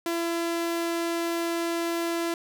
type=tone; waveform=sawtooth; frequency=337.3 Hz; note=E4; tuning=40 cents sharp; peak=-22 dBFS; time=0.06-2.34 s; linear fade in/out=2 ms; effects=none